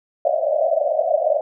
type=band-pass noise; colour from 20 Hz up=pink; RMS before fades=-19 dBFS; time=0.25-1.41 s; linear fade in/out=2 ms; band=570 to 680 Hz; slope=96 dB/octave; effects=none